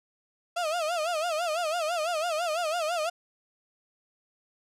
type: tone with vibrato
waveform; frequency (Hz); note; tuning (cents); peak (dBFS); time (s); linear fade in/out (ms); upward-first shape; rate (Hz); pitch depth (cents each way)
35% pulse; 658; E5; -3; -25; 0.56-3.1; 10; sine; 6; 140
effects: low-pass 10000 Hz 12 dB/octave